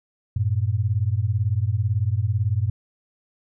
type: beating tone pair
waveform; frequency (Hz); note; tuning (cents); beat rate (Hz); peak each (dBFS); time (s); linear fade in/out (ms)
sine; 95.6 / 113.6; G2 / A#2; -43 / -44; 18; -22; 0.36-2.7; 5
effects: none